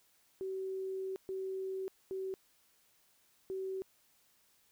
sine tone bursts at uneven times, 381 Hz, G4, 49 cents flat, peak -36 dBFS, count 4, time 0.41-1.16 / 1.29-1.88 / 2.11-2.34 / 3.5-3.82 s, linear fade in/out 0 ms, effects white hiss -70 dBFS RMS until 4.71 s

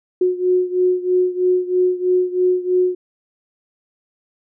sine beating tone pair, 363.3 / 366.4 Hz, F#4 / F#4, -32 / -17 cents, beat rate 3.1 Hz, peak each -16 / -19 dBFS, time 0.21-2.95 s, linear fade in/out 5 ms, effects none

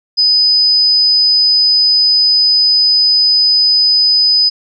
sine tone, 5000 Hz, D#8, 8 cents sharp, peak -7 dBFS, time 0.17-4.5 s, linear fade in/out 20 ms, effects none

